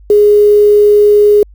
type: tone with quantisation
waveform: sine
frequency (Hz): 415.3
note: G#4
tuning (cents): 0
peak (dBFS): -3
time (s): 0.1-1.43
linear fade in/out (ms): 2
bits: 5
effects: added 50 Hz sine -35 dBFS peak until 1.54 s